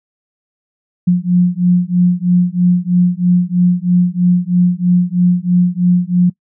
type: beating tone pair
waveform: sine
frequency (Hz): 176.6 / 179.7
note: F3 / F3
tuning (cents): +20 / +50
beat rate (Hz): 3.1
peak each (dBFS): -12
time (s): 1.07-6.3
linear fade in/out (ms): 10
effects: noise-tail reverb RT60 0.1 s tail -23 dB re dry